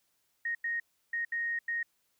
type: tone bursts at uneven times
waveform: sine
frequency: 1864.7 Hz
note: A#6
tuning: in tune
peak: -30 dBFS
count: 5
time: 0.45-0.55 / 0.64-0.8 / 1.13-1.25 / 1.32-1.59 / 1.68-1.83 s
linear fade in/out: 5 ms
effects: white hiss -75 dBFS RMS until 2.19 s